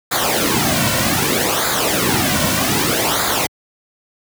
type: noise with flanger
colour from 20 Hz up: pink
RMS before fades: -17 dBFS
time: 0.11-3.47 s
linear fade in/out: 10 ms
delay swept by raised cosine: 0.35 to 2.45 ms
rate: 0.64 Hz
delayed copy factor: -0.7
effects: high-pass 80 Hz 12 dB/octave